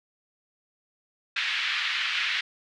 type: band-pass noise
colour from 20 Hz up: pink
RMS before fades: -28 dBFS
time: 1.36-2.41 s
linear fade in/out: 5 ms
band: 1700 to 3600 Hz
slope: 24 dB/octave
effects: none